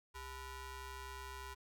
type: ring-modulated tone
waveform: sawtooth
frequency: 466.2 Hz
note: A#4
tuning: in tune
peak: -39 dBFS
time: 0.14-1.55 s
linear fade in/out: 20 ms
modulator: 532 Hz
effects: none